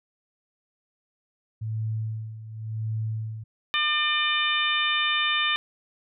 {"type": "tone with tremolo", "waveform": "sine", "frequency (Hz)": 110, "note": "A2", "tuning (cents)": 0, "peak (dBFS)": -25, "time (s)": [1.61, 3.44], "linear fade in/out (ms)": 10, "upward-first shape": "sine", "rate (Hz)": 0.91, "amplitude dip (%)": 75}
{"type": "harmonic tone", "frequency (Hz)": 600, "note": "D5", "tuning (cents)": 37, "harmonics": [2, 3, 4, 5, 6], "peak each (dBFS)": [-28, -28, -28, -28, -28], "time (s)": [3.74, 5.56], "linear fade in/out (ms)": 0}
{"effects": []}